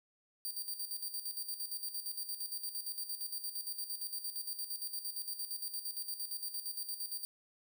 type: tone with tremolo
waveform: 5% pulse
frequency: 4677 Hz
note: D8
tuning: 8 cents flat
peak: -30 dBFS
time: 0.45-7.25 s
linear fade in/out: 0 ms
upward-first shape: square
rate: 8.7 Hz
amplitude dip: 65%
effects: none